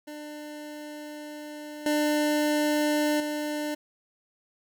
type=tone with level steps; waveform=25% pulse; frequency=299 Hz; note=D4; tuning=31 cents sharp; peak=-34 / -19 / -25 dBFS; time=0.07-3.75 s; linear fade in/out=10 ms; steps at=1.86 / 3.2 s; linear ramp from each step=2 ms; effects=none